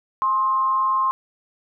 sine tone with frequency modulation, 1057 Hz, C6, 17 cents sharp, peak -17 dBFS, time 0.22-1.11 s, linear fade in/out 0 ms, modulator 210 Hz, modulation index 0.28, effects none

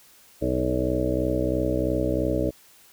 harmonic tone with a mistuned harmonic, 63 Hz, B1, 35 cents sharp, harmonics 1 / 2 / 3 / 4 / 5 / 6 / 7 / 8 / 9 / 10, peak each -30 / -31 / -36 / -32 / -27 / -39 / -30 / -34 / -28 / -35 dBFS, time 0.41-2.51 s, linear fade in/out 20 ms, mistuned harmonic 7, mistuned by -32 cents, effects white hiss -54 dBFS RMS until 2.92 s

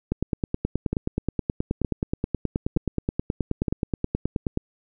two click trains, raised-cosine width 3 ms, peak -10 / -11 dBFS, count 43 / 4, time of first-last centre 0.12-4.574 / 0.93-3.682 s, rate 9.43 / 1.09 Hz, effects none

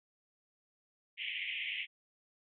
pink band-pass noise, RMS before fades -39 dBFS, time 1.17-1.87 s, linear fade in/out 50 ms, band 2000 to 3200 Hz, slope 96 dB/octave, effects none

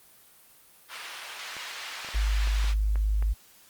white band-pass noise, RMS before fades -39 dBFS, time 0.88-2.75 s, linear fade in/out 50 ms, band 940 to 3500 Hz, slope 12 dB/octave
clicks, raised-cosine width 0.5 ms, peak -26 dBFS, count 8, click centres 1.567 / 2.047 / 2.088 / 2.147 / 2.474 / 2.643 / 2.957 / 3.225 s
sine tone, 51.91 Hz, G#1, in tune, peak -22 dBFS, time 2.14-3.34 s, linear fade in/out 20 ms
effects white hiss -56 dBFS RMS until 3.69 s + Opus 32 kbps

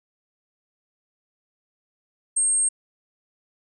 sine tone, 8500 Hz, C9, 26 cents sharp, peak -18 dBFS, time 2.36-2.69 s, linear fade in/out 10 ms, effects none

